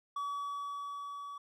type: tone with level ramp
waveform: triangle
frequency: 1139 Hz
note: C#6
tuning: 47 cents sharp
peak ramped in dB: -32 to -40 dBFS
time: 0.16-1.38 s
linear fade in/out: 5 ms
effects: none